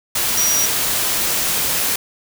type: tone in noise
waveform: sine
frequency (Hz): 5770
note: F#8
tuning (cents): -44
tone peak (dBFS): -16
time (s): 0.37-0.66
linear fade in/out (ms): 5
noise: white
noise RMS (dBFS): -19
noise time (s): 0.15-1.96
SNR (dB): 0
effects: none